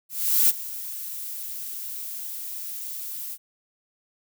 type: noise with ADSR envelope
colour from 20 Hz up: violet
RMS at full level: -17 dBFS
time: 0.09-3.38 s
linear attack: 400 ms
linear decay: 28 ms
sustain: -17 dB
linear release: 54 ms
effects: none